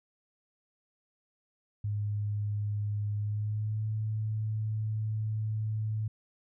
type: tone with pitch glide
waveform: sine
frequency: 103.83 to 108.43 Hz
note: G#2 to A2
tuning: 0 to -25 cents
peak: -29 dBFS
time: 1.84-6.08 s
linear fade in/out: 5 ms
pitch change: +75 cents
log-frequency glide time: 3.17-3.85 s
effects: none